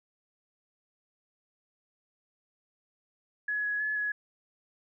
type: tone with pitch steps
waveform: sine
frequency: 1689 / 1677 / 1711 / 1684 Hz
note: G#6 / G#6 / A6 / G#6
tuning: +29 / +16 / -49 / +24 cents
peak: -28 dBFS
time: 3.48-4.12 s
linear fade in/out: 5 ms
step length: 160 ms
effects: none